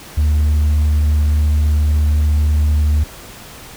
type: tone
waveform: sine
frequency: 75.3 Hz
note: D2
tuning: 44 cents sharp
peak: -8 dBFS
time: 0.17-3.04 s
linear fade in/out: 10 ms
effects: tanh soft clip ceiling -10 dBFS + pink hiss -36 dBFS RMS until 3.76 s